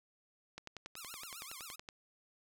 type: click train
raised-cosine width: 0.2 ms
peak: -28 dBFS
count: 15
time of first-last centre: 0.58-1.888 s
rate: 10.7 Hz
type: tone with vibrato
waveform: 5% pulse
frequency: 1205 Hz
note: D6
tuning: 44 cents sharp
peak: -35 dBFS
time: 0.96-1.76 s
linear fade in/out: 10 ms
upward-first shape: triangle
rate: 7.7 Hz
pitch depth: 300 cents each way
effects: none